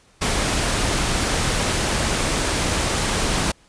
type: noise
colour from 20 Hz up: pink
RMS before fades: -21 dBFS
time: 0.21-3.52 s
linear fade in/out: 10 ms
effects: pink hiss -55 dBFS RMS until 3.68 s + resampled to 22050 Hz